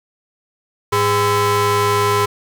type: ring-modulated tone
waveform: 30% pulse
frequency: 303.6 Hz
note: D#4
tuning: 42 cents flat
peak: -8 dBFS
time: 0.92-2.26 s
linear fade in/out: 10 ms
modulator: 713 Hz
effects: none